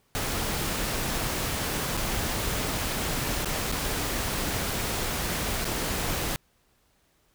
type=noise with dropouts; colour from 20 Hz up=pink; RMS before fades=-29 dBFS; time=0.15-6.36 s; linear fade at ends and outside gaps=0 ms; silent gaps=1.969-1.975 / 3.446-3.457 / 3.716-3.723 / 5.645-5.652 s; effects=pink hiss -67 dBFS RMS until 7.34 s

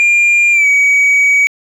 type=tone with pitch glide; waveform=sine; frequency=2400 to 2265 Hz; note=D7 to C#7; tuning=+37 to +37 cents; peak=-4 dBFS; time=0-1.47 s; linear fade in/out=0 ms; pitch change=-100 cents; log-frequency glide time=0.52-0.67 s; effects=tanh soft clip ceiling -6 dBFS + 7-bit

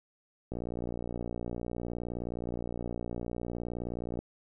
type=click train; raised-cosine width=2 ms; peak=-23 dBFS; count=219; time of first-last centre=0.52-4.19 s; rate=59.4 Hz; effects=none

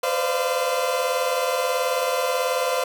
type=tone cluster; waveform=30% pulse; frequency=497.5 / 516 / 593 / 691 Hz; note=B4 / C5 / D5 / F5; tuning=+13 / -24 / +17 / -19 cents; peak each=-28 / -21 / -26 / -25 dBFS; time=0.03-2.84 s; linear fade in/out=5 ms; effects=none

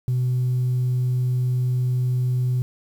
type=tone; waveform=sine; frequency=125.8 Hz; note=B2; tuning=32 cents sharp; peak=-17 dBFS; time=0.08-2.62 s; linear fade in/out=0 ms; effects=tanh soft clip ceiling -16 dBFS + 8-bit

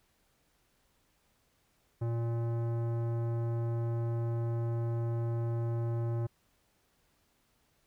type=tone with tanh clipping; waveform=sine; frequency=116.5 Hz; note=A#2; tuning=1 cent flat; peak=-32 dBFS; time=2.01-6.27 s; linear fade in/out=10 ms; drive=16 dB; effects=pink hiss -72 dBFS RMS until 7.86 s

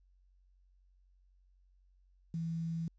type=tone with quantisation; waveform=sine; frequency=164.81 Hz; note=E3; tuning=in tune; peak=-34 dBFS; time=2.34-2.88 s; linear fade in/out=2 ms; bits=10; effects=added 46 Hz sine -64 dBFS peak until 2.98 s + resampled to 16000 Hz

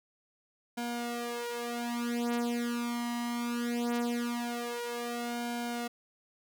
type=tone with flanger; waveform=sawtooth; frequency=238.4 Hz; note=A#3; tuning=39 cents sharp; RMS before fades=-34 dBFS; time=0.77-5.88 s; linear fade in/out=10 ms; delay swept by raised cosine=1.3 to 5.2 ms; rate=0.21 Hz; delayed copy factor=+1; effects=none

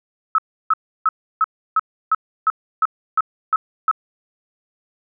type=tone bursts; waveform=sine; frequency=1294 Hz; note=E6; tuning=32 cents flat; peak=-12 dBFS; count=11; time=0.35-3.913 s; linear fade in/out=2 ms; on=33 ms; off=320 ms; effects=none

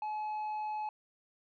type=tone with tanh clipping; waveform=sine; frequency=853 Hz; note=G#5; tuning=46 cents sharp; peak=-35 dBFS; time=0.02-0.89 s; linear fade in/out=2 ms; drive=4 dB; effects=none

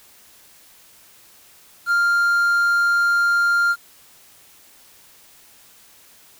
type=tone with quantisation; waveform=triangle; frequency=1396.9 Hz; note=F6; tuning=in tune; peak=-13 dBFS; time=1.86-3.76 s; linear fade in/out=50 ms; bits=7; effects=white hiss -50 dBFS RMS until 6.39 s

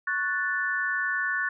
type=chord; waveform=sine; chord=F# minor; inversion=second; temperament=equal; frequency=1108.7 / 1480 / 1760 Hz; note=C#6 / F#6 / A6; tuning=0 / 0 / 0 cents; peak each=-34 / -28 / -28 dBFS; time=0.07-1.49 s; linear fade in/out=5 ms; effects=none

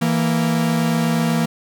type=tone pair together; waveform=45% pulse; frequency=164.19 / 232.2 Hz; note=E3 / A#3; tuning=-7 / -7 cents; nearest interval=tritone; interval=600 cents; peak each=-19 dBFS; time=0.01-1.46 s; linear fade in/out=10 ms; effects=none

